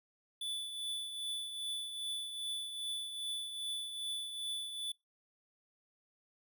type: tone with tremolo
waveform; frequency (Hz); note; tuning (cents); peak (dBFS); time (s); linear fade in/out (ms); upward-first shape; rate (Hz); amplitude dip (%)
square; 3474; A7; -23; -36; 0.41-4.92; 5; triangle; 2.5; 55
effects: noise-tail reverb RT60 0.2 s tail -24 dB re dry